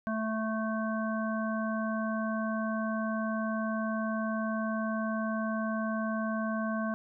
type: harmonic tone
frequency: 220 Hz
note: A3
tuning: in tune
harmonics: 1 / 3 / 5 / 7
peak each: -31 / -36 / -38 / -39 dBFS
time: 0.07-6.94 s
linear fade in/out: 0 ms
effects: none